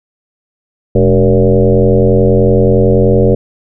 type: tone with frequency modulation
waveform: sine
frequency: 293.7 Hz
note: D4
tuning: in tune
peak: -5 dBFS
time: 0.95-3.35 s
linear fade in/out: 5 ms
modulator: 90.7 Hz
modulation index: 2.9
effects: none